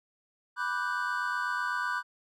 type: chord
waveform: triangle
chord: G major seventh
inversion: first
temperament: equal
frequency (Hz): 987.8 / 1174.7 / 1480 / 1568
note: B5 / D6 / F#6 / G6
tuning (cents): 0 / 0 / 0 / 0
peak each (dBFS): -33 / -34 / -31 / -34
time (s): 0.56-2.03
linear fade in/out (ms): 50
effects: none